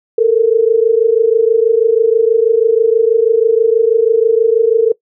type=tone pair together; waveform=sine; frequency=440 / 466.2 Hz; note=A4 / A#4; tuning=0 / 0 cents; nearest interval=minor second; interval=100 cents; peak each=-10 dBFS; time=0.18-4.92 s; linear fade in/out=5 ms; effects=noise-tail reverb RT60 0.1 s tail -21 dB re dry